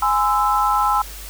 sine chord, Ab augmented, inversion none, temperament equal with one note detuned, 830.6 / 1027.3 / 1318.5 Hz, Ab5 / C6 / E6, 0 / -32 / 0 cents, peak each -19 / -20 / -19 dBFS, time 0.02-1.02 s, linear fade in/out 5 ms, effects added 50 Hz sine -35 dBFS peak until 1.29 s + white hiss -37 dBFS RMS until 1.29 s

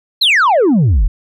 sine exponential sweep, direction down, 4325 to 36.49 Hz, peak -5 dBFS, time 0.21-1.08 s, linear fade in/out 10 ms, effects tanh soft clip ceiling -7 dBFS

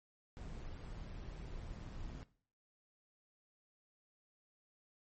brown noise with amplitude modulation, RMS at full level -45 dBFS, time 0.37-2.23 s, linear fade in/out 0 ms, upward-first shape sine, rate 118 Hz, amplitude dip 40%, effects noise-tail reverb RT60 0.5 s tail -18 dB re dry + MP3 32 kbps

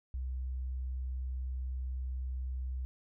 sine tone, 64 Hz, C2, 38 cents flat, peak -34 dBFS, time 0.14-2.85 s, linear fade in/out 0 ms, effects none

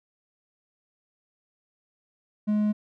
triangle tone, 210.5 Hz, G#3, 24 cents sharp, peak -19 dBFS, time 2.47-2.73 s, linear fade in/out 20 ms, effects none

